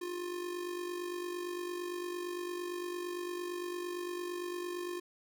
square tone with amplitude modulation, 353.7 Hz, F4, 22 cents sharp, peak -35 dBFS, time 0.01-5 s, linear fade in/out 10 ms, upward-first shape sine, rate 48.8 Hz, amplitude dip 55%, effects 12-bit

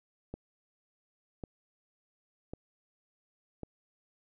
click train, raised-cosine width 2 ms, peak -26 dBFS, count 4, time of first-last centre 0.34-3.633 s, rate 0.911 Hz, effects none

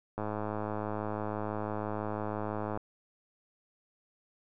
click train, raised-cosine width 1 ms, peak -21 dBFS, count 276, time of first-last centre 0.18-2.774 s, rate 106 Hz, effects none

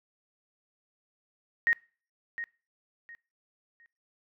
sine tone with echo, 1866 Hz, A#6, 1 cent sharp, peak -21 dBFS, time 1.67-1.73 s, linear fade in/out 0 ms, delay 710 ms, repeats 3, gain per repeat -12 dB, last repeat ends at 3.86 s, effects noise-tail reverb RT60 0.4 s tail -24 dB re dry

